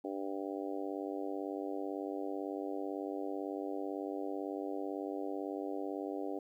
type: harmonic tone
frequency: 98 Hz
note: G2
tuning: in tune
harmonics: 3 / 4 / 5 / 6 / 7 / 8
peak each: -40 / -42 / -44 / -46 / -47 / -48 dBFS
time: 0.04-6.39 s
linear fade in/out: 5 ms
effects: 12-bit